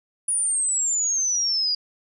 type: exponential sweep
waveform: sine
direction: down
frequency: 9800 to 4822 Hz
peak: -20 dBFS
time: 0.28-1.75 s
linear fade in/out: 5 ms
effects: none